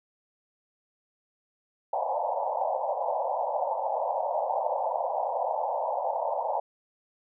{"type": "band-pass noise", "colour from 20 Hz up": "white", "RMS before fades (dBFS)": -29, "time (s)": [1.93, 6.6], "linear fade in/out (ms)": 5, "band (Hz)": [520, 940], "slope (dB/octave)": 96, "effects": []}